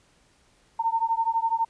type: beating tone pair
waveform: sine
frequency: 904 / 916 Hz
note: A5 / A#5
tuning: +47 / -31 cents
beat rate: 12 Hz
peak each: -25 dBFS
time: 0.79-1.65 s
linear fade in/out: 10 ms
effects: pink hiss -62 dBFS RMS until 1.69 s + resampled to 22050 Hz